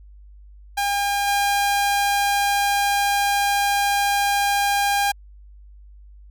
sawtooth tone with level steps, 806 Hz, G5, 48 cents sharp, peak -16 / -14 dBFS, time 0.77-5.12 s, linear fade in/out 10 ms, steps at 1.27 s, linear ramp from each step 10 ms, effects added 50 Hz sine -42 dBFS peak until 6.3 s

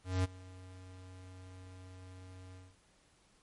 square tone with ADSR envelope, 92.5 Hz, F#2, in tune, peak -28 dBFS, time 0.04-2.77 s, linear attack 200 ms, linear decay 23 ms, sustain -22 dB, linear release 220 ms, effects pink hiss -68 dBFS RMS until 3.42 s + MP3 48 kbps

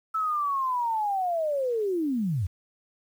sine linear sweep, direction down, 1318.5 to 78.1 Hz, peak -24 dBFS, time 0.14-2.47 s, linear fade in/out 10 ms, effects 9-bit

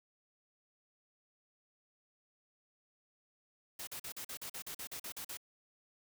white noise bursts, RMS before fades -44 dBFS, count 13, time 3.79-5.372 s, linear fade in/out 5 ms, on 82 ms, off 43 ms, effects none

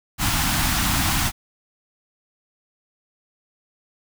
pink band-stop noise, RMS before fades -21 dBFS, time 0.18-1.32 s, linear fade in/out 50 ms, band 310 to 710 Hz, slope 48 dB/octave, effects none

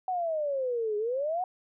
sine exponential two-way sweep, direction down then up, 755 to 411.2 to 755 Hz, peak -27 dBFS, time 0.08-1.44 s, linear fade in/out 2 ms, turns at 0.97 s, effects none

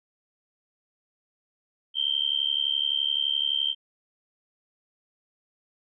sine tone with amplitude modulation, 3136 Hz, G7, in tune, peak -19 dBFS, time 1.94-3.75 s, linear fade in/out 50 ms, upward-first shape sine, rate 71.7 Hz, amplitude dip 95%, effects none

